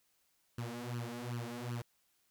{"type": "tone with flanger", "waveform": "sawtooth", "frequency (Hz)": 120, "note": "B2", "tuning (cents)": -49, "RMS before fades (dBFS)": -41, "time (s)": [0.58, 1.82], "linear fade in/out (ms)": 5, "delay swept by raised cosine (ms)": [0.67, 4.87], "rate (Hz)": 2.6, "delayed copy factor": 0.85, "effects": ["white hiss -75 dBFS RMS until 2.3 s"]}